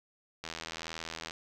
click train, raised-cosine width 0.2 ms, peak -21 dBFS, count 72, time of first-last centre 0.44-1.309 s, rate 81.7 Hz, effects none

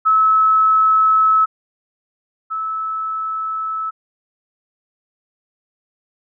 sine tone pair in turn, 1297 / 1304.5 Hz, E6 / E6, -28 / -18 cents, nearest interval unison, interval 10 cents, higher second, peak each -10 / -20 dBFS, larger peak first, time 0.05-1.46 / 2.5-3.91 s, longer neither, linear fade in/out 20 ms, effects none

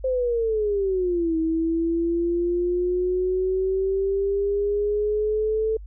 sine exponential two-way sweep, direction down then up, 525 to 321.2 to 442 Hz, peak -20 dBFS, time 0.04-5.77 s, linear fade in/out 5 ms, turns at 1.37 s, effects added 50 Hz sine -36 dBFS peak until 5.86 s

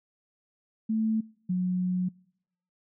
sine tone pair in turn, 220.2 / 181.98 Hz, A3 / F#3, +2 / -28 cents, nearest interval minor third, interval 330 cents, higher first, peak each -24 dBFS, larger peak neither, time 0.89-1.21 / 1.49-2.09 s, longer second, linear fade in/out 10 ms, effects noise-tail reverb RT60 0.8 s tail -26 dB re dry

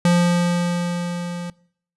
square tone with level ramp, 174.61 Hz, F3, in tune, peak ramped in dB -13 to -28 dBFS, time 0.05-1.5 s, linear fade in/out 2 ms, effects noise-tail reverb RT60 0.6 s tail -23 dB re dry + resampled to 24000 Hz

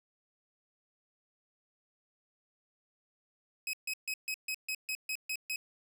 sawtooth tone bursts, 2543 Hz, D#7, 37 cents sharp, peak -30 dBFS, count 10, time 3.67-5.56 s, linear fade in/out 2 ms, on 63 ms, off 140 ms, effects none

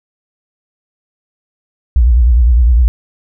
sine tone with vibrato, 60 Hz, B1, 49 cents flat, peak -5 dBFS, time 1.96-2.88 s, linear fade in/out 0 ms, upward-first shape sine, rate 9.8 Hz, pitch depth 150 cents each way, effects none

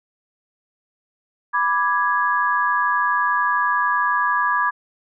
sine chord, G# diminished, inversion first, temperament equal, 987.8 / 1174.7 / 1661.2 Hz, B5 / D6 / G#6, 0 / 0 / 0 cents, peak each -21 dBFS, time 1.53-4.71 s, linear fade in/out 20 ms, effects none

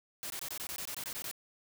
white noise bursts, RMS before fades -40 dBFS, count 12, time 0.23-1.313 s, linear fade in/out 0 ms, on 71 ms, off 21 ms, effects none

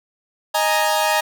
sawtooth chord, D# suspended fourth, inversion none, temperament equal, 622.3 / 830.6 / 932.3 Hz, D#5 / G#5 / A#5, 0 / 0 / 0 cents, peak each -17 dBFS, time 0.54-1.21 s, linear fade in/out 10 ms, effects none

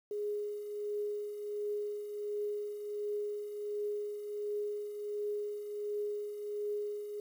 sine tone with tremolo, 415.3 Hz, G#4, in tune, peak -32 dBFS, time 0.11-7.2 s, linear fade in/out 2 ms, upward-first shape triangle, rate 1.4 Hz, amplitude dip 60%, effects 10-bit

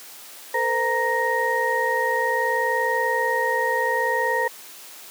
sine tone cluster, 451.4 / 512 / 933 / 1869 Hz, A4 / C5 / A#5 / A#6, +44 / -38 / +1 / +4 cents, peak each -27 / -25 / -24 / -24 dBFS, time 0.54-4.48 s, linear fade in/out 5 ms, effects white hiss -42 dBFS RMS until 5.1 s + high-pass 300 Hz 12 dB/octave

